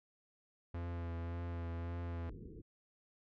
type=tone with vibrato; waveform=45% pulse; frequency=85.2 Hz; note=F2; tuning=42 cents flat; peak=-39 dBFS; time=0.74-2.3 s; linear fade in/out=5 ms; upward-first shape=triangle; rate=1.8 Hz; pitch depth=24 cents each way
type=low-pass noise; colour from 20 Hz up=pink; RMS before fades=-50 dBFS; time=2.27-2.62 s; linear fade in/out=10 ms; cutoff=460 Hz; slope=96 dB/octave
effects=low-pass 2000 Hz 12 dB/octave